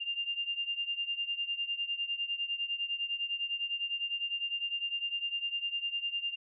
sine beating tone pair, 2794 / 2803.9 Hz, F7 / F7, 0 / +6 cents, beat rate 9.9 Hz, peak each -34 / -37 dBFS, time 0-6.36 s, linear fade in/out 20 ms, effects none

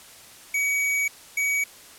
square tone pair in turn, 2263 / 2263 Hz, C#7 / C#7, +35 / +35 cents, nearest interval unison, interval 0 cents, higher neither, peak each -22 dBFS, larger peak neither, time 0.54-1.08 / 1.37-1.64 s, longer first, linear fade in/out 5 ms, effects white hiss -47 dBFS RMS until 1.98 s + low-pass 12000 Hz 12 dB/octave

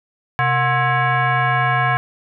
sine tone with frequency modulation, 466.2 Hz, A#4, in tune, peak -14 dBFS, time 0.39-1.97 s, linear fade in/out 0 ms, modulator 596 Hz, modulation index 2.6, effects none

